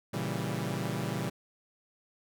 sawtooth chord, A# diminished seventh, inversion none, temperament equal, 116.54 / 138.59 / 164.81 / 196 Hz, A#2 / C#3 / E3 / G3, 0 / 0 / 0 / 0 cents, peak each -33 / -33 / -33 / -33 dBFS, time 0.13-1.3 s, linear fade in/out 10 ms, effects none

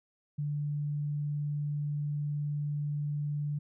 sine tone, 146.83 Hz, D3, in tune, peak -30 dBFS, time 0.38-3.59 s, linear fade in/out 10 ms, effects none

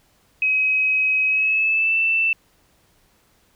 sine tone with pitch glide, 2540 to 2662 Hz, D#7 to E7, +35 to +16 cents, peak -16 dBFS, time 0.42-2.33 s, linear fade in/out 2 ms, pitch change +81 cents, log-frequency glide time 1.27-1.97 s, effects pink hiss -60 dBFS RMS until 3.55 s

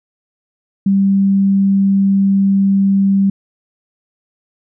sine tone, 196 Hz, G3, in tune, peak -9 dBFS, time 0.86-3.3 s, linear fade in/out 5 ms, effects none

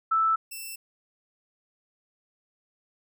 sine / 5% pulse tone pair in turn, 1318.5 / 2667 Hz, E6 / E7, 0 / +20 cents, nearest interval octave, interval 1220 cents, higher second, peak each -20 / -27 dBFS, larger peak first, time 0.11-0.36 / 0.51-0.76 s, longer neither, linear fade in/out 10 ms, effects none

